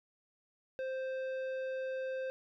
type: tone with tanh clipping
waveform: sine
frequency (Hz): 523.3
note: C5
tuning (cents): 0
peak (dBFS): -37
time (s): 0.79-2.3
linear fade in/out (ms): 0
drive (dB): 11
effects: none